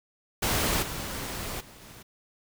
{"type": "noise with level steps", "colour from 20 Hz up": "pink", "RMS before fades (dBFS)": [-26, -35, -50, -48], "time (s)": [0.42, 2.03], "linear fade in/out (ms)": 10, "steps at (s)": [0.82, 1.6, 1.81], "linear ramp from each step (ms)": 10, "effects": []}